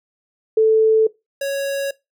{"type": "tone pair in turn", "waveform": ["sine", "square"], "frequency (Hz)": [440, 554.4], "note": ["A4", "C#5"], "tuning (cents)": [0, 0], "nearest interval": "major third", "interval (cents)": 400, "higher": "second", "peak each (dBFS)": [-10, -21], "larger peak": "first", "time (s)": [[0.57, 1.07], [1.41, 1.91]], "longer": "neither", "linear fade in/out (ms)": 5, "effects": ["noise-tail reverb RT60 0.2 s tail -20 dB re dry"]}